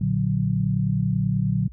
sine chord, Bb augmented, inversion none, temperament equal, 116.54 / 146.83 / 185 Hz, Bb2 / D3 / F#3, 0 / 0 / 0 cents, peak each -24 dBFS, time 0.01-1.68 s, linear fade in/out 5 ms, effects added 60 Hz sine -39 dBFS peak until 1.72 s

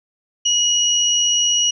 sine tone pair together, 2904 / 5808 Hz, F#7 / F#8, -33 / -33 cents, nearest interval octave, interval 1200 cents, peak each -16 / -18 dBFS, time 0.45-1.71 s, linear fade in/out 10 ms, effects none

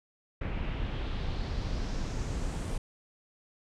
brown noise with low-pass filter sweep, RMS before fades -33 dBFS, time 0.41-2.78 s, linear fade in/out 5 ms, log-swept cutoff 2400 to 9400 Hz, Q 2.3, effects none

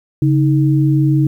sine tone pair together, 139.78 / 313.8 Hz, C#3 / D#4, +15 / +15 cents, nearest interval octave + major second, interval 1400 cents, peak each -11 / -15 dBFS, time 0.22-1.27 s, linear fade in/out 2 ms, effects 8-bit

